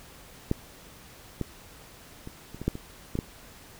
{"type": "clicks", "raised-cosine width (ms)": 3, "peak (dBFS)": [-11, -16, -26, -28, -22, -11, -23, -17, -14], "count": 9, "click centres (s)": [0.514, 1.413, 2.274, 2.546, 2.616, 2.68, 2.754, 3.154, 3.189], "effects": ["pink hiss -50 dBFS RMS until 3.79 s"]}